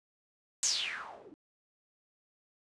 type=noise with low-pass filter sweep; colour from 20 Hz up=blue; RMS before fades=-36 dBFS; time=0.63-1.34 s; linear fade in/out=0 ms; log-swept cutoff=7400 to 290 Hz; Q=6.4; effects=resampled to 22050 Hz